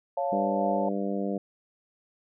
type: chord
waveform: sine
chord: Db augmented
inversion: none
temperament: equal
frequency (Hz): 554.4 / 698.5 / 880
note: Db5 / F5 / A5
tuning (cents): 0 / 0 / 0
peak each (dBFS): -29 / -29 / -33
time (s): 0.17-0.89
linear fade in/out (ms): 5
type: harmonic tone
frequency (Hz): 99.3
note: G2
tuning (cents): +23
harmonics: 2 / 3 / 4 / 5 / 6 / 7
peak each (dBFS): -30 / -34 / -36 / -35 / -37 / -40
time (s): 0.32-1.38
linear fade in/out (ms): 5
effects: none